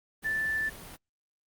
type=tone in noise; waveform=sine; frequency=1760 Hz; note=A6; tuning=in tune; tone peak=-27 dBFS; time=0.24-0.7 s; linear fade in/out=20 ms; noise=pink; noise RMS=-45 dBFS; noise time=0.22-0.97 s; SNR=+15 dB; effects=Opus 32 kbps